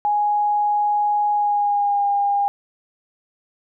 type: tone with pitch glide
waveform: sine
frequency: 830.6 to 807.9 Hz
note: G#5 to G#5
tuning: 0 to -48 cents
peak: -16 dBFS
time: 0.05-2.48 s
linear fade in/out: 0 ms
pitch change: -48 cents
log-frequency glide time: 1.32-2.06 s
effects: none